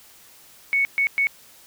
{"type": "tone bursts at uneven times", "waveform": "sine", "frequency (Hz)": 2217, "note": "C#7", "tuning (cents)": 0, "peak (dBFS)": -17, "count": 3, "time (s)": [[0.73, 0.85], [0.98, 1.07], [1.18, 1.27]], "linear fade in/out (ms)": 0, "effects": ["white hiss -50 dBFS RMS until 1.66 s"]}